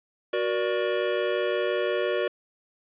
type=chord; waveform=square; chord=Gb augmented; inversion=none; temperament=equal with one note detuned; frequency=370 / 475.7 / 587.3 Hz; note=Gb4 / Bb4 / D5; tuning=0 / +35 / 0 cents; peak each=-29 dBFS; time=0.33-2.28 s; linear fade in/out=5 ms; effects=resampled to 8000 Hz + 9-bit